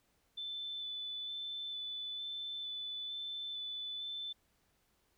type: tone with vibrato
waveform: sine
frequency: 3508 Hz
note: A7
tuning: 6 cents flat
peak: -39 dBFS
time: 0.37-4.33 s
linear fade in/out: 10 ms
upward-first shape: square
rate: 1.1 Hz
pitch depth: 10 cents each way
effects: pink hiss -75 dBFS RMS until 5.17 s